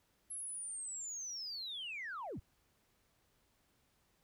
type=linear sweep; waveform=sine; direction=down; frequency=11120 to 31.03 Hz; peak=-40 dBFS; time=0.3-2.4 s; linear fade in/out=10 ms; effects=tanh soft clip ceiling -37 dBFS + pink hiss -75 dBFS RMS until 4.23 s